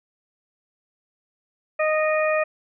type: harmonic tone with a mistuned harmonic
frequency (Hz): 620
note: D#5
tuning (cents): -6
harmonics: 1 / 2 / 3 / 4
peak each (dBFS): -20 / -27 / -28 / -28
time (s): 1.79-2.44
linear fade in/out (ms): 10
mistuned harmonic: 4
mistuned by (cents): -17
effects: none